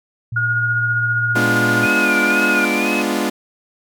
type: tone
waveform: sine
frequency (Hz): 116.54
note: A#2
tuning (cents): 0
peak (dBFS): -22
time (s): 0.32-1.86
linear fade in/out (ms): 5
type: tone with tremolo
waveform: sine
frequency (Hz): 1434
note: F6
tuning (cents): +45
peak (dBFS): -14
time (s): 0.36-2.65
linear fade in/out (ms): 5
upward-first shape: triangle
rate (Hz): 15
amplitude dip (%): 40
type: chord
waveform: sawtooth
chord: G# diminished seventh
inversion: none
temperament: equal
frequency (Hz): 207.7 / 246.9 / 293.7 / 349.2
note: G#3 / B3 / D4 / F4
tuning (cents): 0 / 0 / 0 / 0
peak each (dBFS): -19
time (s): 1.35-3.3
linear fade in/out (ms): 10
type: tone with vibrato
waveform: sine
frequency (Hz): 2447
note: D#7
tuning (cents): -29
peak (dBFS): -20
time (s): 1.83-3.02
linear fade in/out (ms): 5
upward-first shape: sine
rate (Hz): 2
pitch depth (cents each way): 82
effects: none